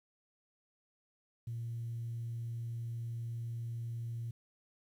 sine tone, 116.54 Hz, A#2, in tune, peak -36 dBFS, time 1.47-4.31 s, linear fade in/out 5 ms, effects tanh soft clip ceiling -33 dBFS + 11-bit

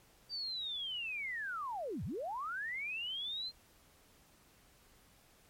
sine linear two-way sweep, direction down then up, 4702 to 71.1 to 4209 Hz, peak -37 dBFS, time 0.29-3.52 s, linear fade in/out 50 ms, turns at 2.04 s, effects pink hiss -65 dBFS RMS until 5.49 s + MP3 64 kbps

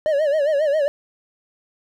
triangle tone with vibrato, 593 Hz, D5, 17 cents sharp, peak -14 dBFS, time 0.06-0.88 s, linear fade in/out 0 ms, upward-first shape sine, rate 7.4 Hz, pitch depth 120 cents each way, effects none

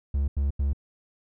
triangle tone bursts, 70 Hz, C#2, 18 cents sharp, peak -20 dBFS, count 3, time 0.14-0.732 s, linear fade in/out 5 ms, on 140 ms, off 86 ms, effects none

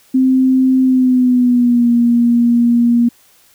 sine tone with pitch glide, 260.3 to 237.3 Hz, C4 to A#3, -9 to +31 cents, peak -8 dBFS, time 0.14-3.09 s, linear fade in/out 10 ms, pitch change -160 cents, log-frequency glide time 0.82-1.9 s, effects white hiss -50 dBFS RMS until 3.54 s

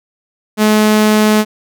sawtooth tone, 213.8 Hz, A3, 49 cents flat, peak -4 dBFS, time 0.57-1.45 s, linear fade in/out 50 ms, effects none

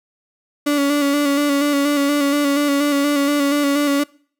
35% pulse tone with vibrato, 286 Hz, D4, 46 cents flat, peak -13 dBFS, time 0.66-4.04 s, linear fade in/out 10 ms, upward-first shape square, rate 4.2 Hz, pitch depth 30 cents each way, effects noise-tail reverb RT60 0.5 s tail -24 dB re dry

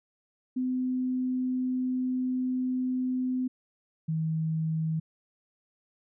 sine tone pair in turn, 254.8 / 159.54 Hz, C4 / D#3, -46 / +44 cents, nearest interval minor sixth, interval 810 cents, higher first, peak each -26 dBFS, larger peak neither, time 0.56-3.48 / 4.08-5 s, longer first, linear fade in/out 10 ms, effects none

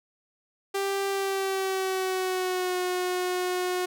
sawtooth tone with pitch glide, 393.6 to 363 Hz, G4 to F#4, +7 to -33 cents, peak -22 dBFS, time 0.74-3.86 s, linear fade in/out 10 ms, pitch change -140 cents, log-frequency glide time 1.08-2.77 s, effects none

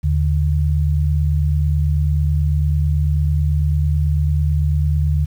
sine tone pair together, 78 / 147.07 Hz, D#2 / D3, +5 / +3 cents, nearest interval major seventh, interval 1098 cents, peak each -15 / -19 dBFS, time 0.03-5.26 s, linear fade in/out 20 ms, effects 8-bit

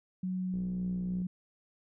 sine tone with pitch glide, 184.7 to 181.95 Hz, F#3 to F#3, -3 to -29 cents, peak -31 dBFS, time 0.23-1.27 s, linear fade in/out 5 ms, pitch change -26 cents, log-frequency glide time 0.36-0.95 s
click train, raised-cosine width 3 ms, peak -35 dBFS, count 43, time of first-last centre 0.54-1.219 s, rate 61.9 Hz
effects none

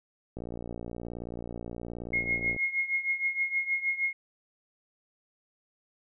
click train, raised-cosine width 2 ms, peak -25 dBFS, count 130, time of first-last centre 0.37-2.564 s, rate 58.8 Hz
sine tone with tremolo, 2154 Hz, C7, 50 cents sharp, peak -23 dBFS, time 2.13-4.13 s, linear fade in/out 5 ms, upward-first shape triangle, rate 6.4 Hz, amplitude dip 85%
effects none

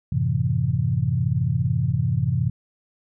sine chord, F# half-diminished seventh, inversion none, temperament equal, 92.5 / 110 / 130.81 / 164.81 Hz, F#2 / A2 / C3 / E3, 0 / 0 / 0 / 0 cents, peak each -27 / -25 / -22 / -26 dBFS, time 0.12-2.5 s, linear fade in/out 5 ms, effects none

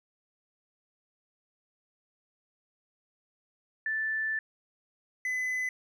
sine / triangle tone pair in turn, 1760 / 2014 Hz, A6 / B6, 0 / +33 cents, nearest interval major second, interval 233 cents, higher second, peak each -28 / -27 dBFS, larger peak second, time 3.86-4.39 / 5.25-5.69 s, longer first, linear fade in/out 2 ms, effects none

